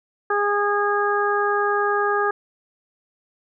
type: harmonic tone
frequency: 410 Hz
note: G#4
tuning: 22 cents flat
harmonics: 1 / 2 / 3 / 4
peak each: -22 / -25 / -23 / -25 dBFS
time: 0.3-2.31 s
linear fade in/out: 5 ms
effects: none